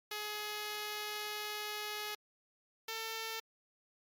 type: tone pair in turn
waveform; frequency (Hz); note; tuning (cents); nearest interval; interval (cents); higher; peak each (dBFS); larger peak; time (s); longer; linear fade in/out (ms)
5% pulse; 420.8 / 447.8; G#4 / A4; +23 / +30; minor second; 107; second; -27; neither; 0.11-2.15 / 2.88-3.4; first; 5
effects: MP3 96 kbps